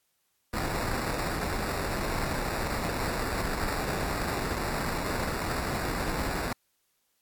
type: noise with sample-and-hold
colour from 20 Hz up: pink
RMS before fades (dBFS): -31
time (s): 0.53-6.53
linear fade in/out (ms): 5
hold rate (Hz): 3150
effects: white hiss -74 dBFS RMS until 7.21 s + AAC 64 kbps